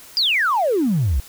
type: exponential sweep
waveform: triangle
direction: down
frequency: 5030 to 58 Hz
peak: -12 dBFS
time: 0.17-1.2 s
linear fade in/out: 0 ms
effects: tanh soft clip ceiling -13 dBFS + white hiss -43 dBFS RMS until 1.28 s